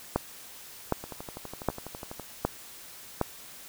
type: two click trains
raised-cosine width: 1 ms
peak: -24 / -10 dBFS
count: 15 / 5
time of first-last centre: 1.04-2.197 / 0.16-3.213 s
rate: 12.1 / 1.31 Hz
effects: white hiss -47 dBFS RMS until 3.68 s